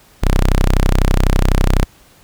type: tone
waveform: sawtooth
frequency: 32 Hz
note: C1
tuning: 38 cents flat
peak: -6 dBFS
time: 0.22-1.85 s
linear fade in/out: 20 ms
effects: pink hiss -48 dBFS RMS until 2.23 s